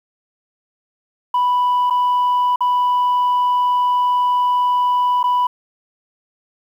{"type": "tone with dropouts", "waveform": "sine", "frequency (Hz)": 987.8, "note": "B5", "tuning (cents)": 0, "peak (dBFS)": -11, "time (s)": [1.34, 5.47], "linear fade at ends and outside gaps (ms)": 5, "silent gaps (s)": [[1.9, 1.906], [2.56, 2.606], [5.23, 5.239]], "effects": ["tanh soft clip ceiling -12 dBFS", "8-bit"]}